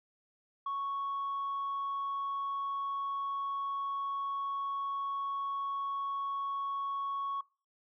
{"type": "tone", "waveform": "sine", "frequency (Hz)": 1108.7, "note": "C#6", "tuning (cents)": 0, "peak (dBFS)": -31, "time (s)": [0.66, 7.41], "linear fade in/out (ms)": 5, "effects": ["noise-tail reverb RT60 0.4 s tail -25 dB re dry", "tanh soft clip ceiling -30 dBFS"]}